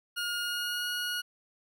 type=tone with pitch glide; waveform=20% pulse; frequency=1428 to 1447.9 Hz; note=F6 to F#6; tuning=+38 to -38 cents; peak=-26 dBFS; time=0.16-1.22 s; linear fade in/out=20 ms; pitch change=+24 cents; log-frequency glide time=0.41-0.89 s; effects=none